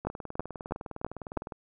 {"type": "two click trains", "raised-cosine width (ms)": 1, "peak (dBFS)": [-24, -15], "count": [30, 5], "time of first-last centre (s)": [[0.05, 1.522], [0.07, 1.373]], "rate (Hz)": [19.7, 3.07], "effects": []}